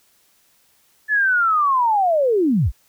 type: linear sweep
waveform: sine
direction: down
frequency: 1746 to 36.9 Hz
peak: -14 dBFS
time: 1.08-2.72 s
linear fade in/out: 50 ms
effects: white hiss -59 dBFS RMS until 2.88 s